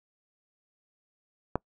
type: click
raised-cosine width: 1 ms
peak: -12 dBFS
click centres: 1.556 s
effects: noise-tail reverb RT60 0.1 s tail -26 dB re dry